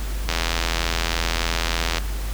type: click train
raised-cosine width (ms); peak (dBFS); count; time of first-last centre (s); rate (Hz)
0.2; -4; 142; 0.29-1.983; 83.3
effects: added 50 Hz sine -24 dBFS peak until 2.33 s + pink hiss -36 dBFS RMS until 2.33 s